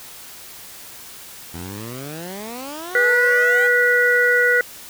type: exponential sweep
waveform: 15% pulse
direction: up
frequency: 80.4 to 830.6 Hz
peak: -24 dBFS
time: 1.53-3.68 s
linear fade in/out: 20 ms
type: harmonic tone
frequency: 487.8 Hz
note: B4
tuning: 21 cents flat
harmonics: 1 / 3 / 4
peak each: -19 / -16 / -18 dBFS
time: 2.95-4.61 s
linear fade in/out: 2 ms
effects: white hiss -39 dBFS RMS until 4.89 s